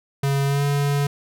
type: tone with pitch glide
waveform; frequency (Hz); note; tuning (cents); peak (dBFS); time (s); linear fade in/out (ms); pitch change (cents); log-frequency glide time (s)
square; 139 to 142.58; C#3 to C#3; +5 to +49; -19; 0.23-1.07; 5; +44; 0.45-0.64
effects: none